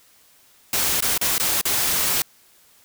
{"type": "noise with dropouts", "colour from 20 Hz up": "white", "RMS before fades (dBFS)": -21, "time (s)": [0.73, 2.22], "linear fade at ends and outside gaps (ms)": 2, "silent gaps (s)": [[1.006, 1.023], [1.178, 1.213], [1.381, 1.398], [1.613, 1.653]], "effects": ["white hiss -55 dBFS RMS until 2.84 s"]}